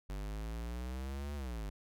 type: exponential two-way sweep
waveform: square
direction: up then down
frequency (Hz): 48.22 to 73.42 to 48.22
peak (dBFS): -39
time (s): 0.09-1.7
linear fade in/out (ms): 10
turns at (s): 1.35
effects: none